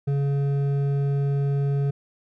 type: tone with hard clipping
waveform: triangle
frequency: 140.4 Hz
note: C#3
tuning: 22 cents sharp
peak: -22 dBFS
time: 0.07-1.91 s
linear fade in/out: 10 ms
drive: 11 dB
effects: none